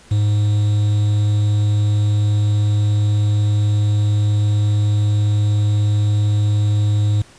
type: tone with quantisation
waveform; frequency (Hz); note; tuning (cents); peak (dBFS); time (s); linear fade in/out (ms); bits
triangle; 104.3; G#2; +8; -11; 0.11-7.22; 5; 6
effects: pink hiss -46 dBFS RMS until 7.38 s + resampled to 22050 Hz